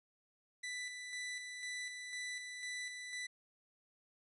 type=tone with tremolo; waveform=sawtooth; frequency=1985 Hz; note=B6; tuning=8 cents sharp; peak=-37 dBFS; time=0.63-3.27 s; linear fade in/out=10 ms; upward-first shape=square; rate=2 Hz; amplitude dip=40%; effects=resampled to 24000 Hz